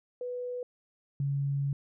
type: tone pair in turn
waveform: sine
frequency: 493.9 / 139.96 Hz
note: B4 / C#3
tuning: 0 / +17 cents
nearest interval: octave + minor seventh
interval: 2183 cents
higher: first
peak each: -33 / -27 dBFS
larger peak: second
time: 0.21-0.63 / 1.2-1.73 s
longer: second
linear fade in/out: 2 ms
effects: none